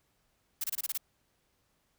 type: noise bursts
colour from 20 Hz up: blue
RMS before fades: -33 dBFS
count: 7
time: 0.61-0.977 s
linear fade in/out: 5 ms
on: 31 ms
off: 25 ms
effects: pink hiss -74 dBFS RMS until 1.98 s